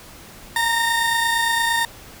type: tone pair together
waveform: 30% pulse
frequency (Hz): 928 / 1827.3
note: A#5 / A#6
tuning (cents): -8 / -35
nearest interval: octave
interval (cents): 1173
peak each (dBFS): -18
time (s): 0.56-1.85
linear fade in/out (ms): 2
effects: pink hiss -42 dBFS RMS until 2.2 s